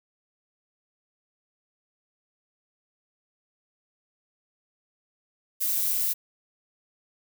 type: noise with amplitude modulation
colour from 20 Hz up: violet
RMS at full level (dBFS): -22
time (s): 5.6-6.14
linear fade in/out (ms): 20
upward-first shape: sine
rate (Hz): 192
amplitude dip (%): 90
effects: none